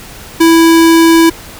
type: tone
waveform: square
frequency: 329.6 Hz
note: E4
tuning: in tune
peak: -4 dBFS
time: 0.4-1.3 s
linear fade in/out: 10 ms
effects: pink hiss -31 dBFS RMS until 1.59 s

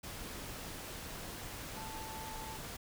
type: tone in noise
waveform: sine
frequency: 880 Hz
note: A5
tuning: in tune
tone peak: -46 dBFS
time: 1.76-2.57 s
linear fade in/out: 10 ms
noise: pink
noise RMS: -45 dBFS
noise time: 0.03-2.77 s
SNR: -4 dB
effects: none

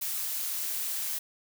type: noise with amplitude modulation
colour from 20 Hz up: blue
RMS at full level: -31 dBFS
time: 0.01-1.19 s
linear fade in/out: 10 ms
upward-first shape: sine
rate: 160 Hz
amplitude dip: 35%
effects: none

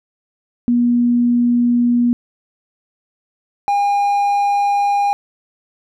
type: tone pair in turn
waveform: sine / triangle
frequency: 240.7 / 809.6 Hz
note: B3 / G#5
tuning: -44 / -44 cents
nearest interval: octave + major sixth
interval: 2100 cents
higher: second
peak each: -11 dBFS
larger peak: neither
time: 0.68-2.13 / 3.68-5.13 s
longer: neither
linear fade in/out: 0 ms
effects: none

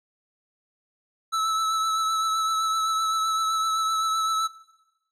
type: tone with vibrato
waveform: square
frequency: 1309 Hz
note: E6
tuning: 13 cents flat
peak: -23 dBFS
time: 1.32-4.48 s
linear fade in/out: 20 ms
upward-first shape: triangle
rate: 7.8 Hz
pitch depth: 23 cents each way
effects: noise-tail reverb RT60 1.0 s tail -20 dB re dry + low-pass 9000 Hz 12 dB/octave

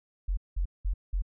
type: tone bursts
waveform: sine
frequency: 44.67 Hz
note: F1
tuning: 40 cents sharp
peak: -25 dBFS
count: 4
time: 0.28-1.222 s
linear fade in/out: 10 ms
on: 93 ms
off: 190 ms
effects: none

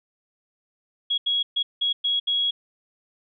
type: tone bursts at uneven times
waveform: sine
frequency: 3322 Hz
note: G#7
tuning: in tune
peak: -20 dBFS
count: 6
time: 1.1-1.18 / 1.26-1.43 / 1.56-1.63 / 1.81-1.93 / 2.04-2.2 / 2.27-2.51 s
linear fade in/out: 10 ms
effects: none

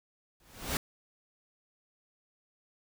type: noise with exponential growth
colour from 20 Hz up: pink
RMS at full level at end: -28 dBFS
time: 0.4-0.77 s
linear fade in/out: 1 ms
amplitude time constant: 80 ms
effects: none

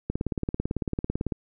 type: click train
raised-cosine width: 3 ms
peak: -14 dBFS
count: 23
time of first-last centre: 0.1-1.322 s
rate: 18 Hz
effects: none

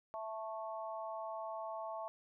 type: harmonic tone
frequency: 220 Hz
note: A3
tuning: in tune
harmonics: 3 / 4 / 5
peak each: -43 / -45 / -47 dBFS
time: 0.14-2.08 s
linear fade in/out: 0 ms
effects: none

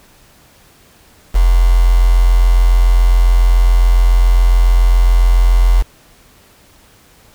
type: tone with quantisation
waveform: sine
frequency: 43.59 Hz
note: F1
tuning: 3 cents flat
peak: -6 dBFS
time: 1.34-5.83 s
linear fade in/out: 20 ms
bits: 4
effects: pink hiss -47 dBFS RMS until 7.34 s

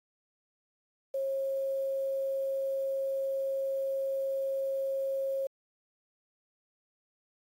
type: tone with quantisation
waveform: sine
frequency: 541 Hz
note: C#5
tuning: 42 cents flat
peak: -29 dBFS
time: 1.14-5.47 s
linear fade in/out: 5 ms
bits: 9
effects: AAC 48 kbps

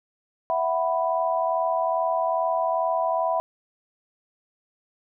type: chord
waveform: sine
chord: E suspended second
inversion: none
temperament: just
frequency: 659.3 / 741.7 / 988.9 Hz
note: E5 / F#5 / B5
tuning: 0 / +4 / +2 cents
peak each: -24 / -27 / -26 dBFS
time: 0.5-3.4 s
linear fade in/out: 0 ms
effects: none

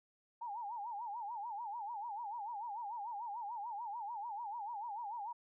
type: tone with vibrato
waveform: sine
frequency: 880 Hz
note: A5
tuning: in tune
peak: -40 dBFS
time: 0.41-5.33 s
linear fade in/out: 10 ms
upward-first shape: sine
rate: 6.8 Hz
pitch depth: 170 cents each way
effects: none

